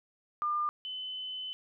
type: tone pair in turn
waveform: sine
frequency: 1202 / 3029 Hz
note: D6 / F#7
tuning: +40 / +40 cents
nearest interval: octave + major third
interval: 1600 cents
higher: second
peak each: -28 / -36 dBFS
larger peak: first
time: 0.42-0.69 / 0.85-1.53 s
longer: second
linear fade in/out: 0 ms
effects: none